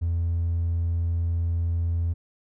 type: tone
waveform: triangle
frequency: 84.6 Hz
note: E2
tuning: 45 cents sharp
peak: -19 dBFS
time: 0.01-2.14 s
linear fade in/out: 20 ms
effects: tanh soft clip ceiling -18 dBFS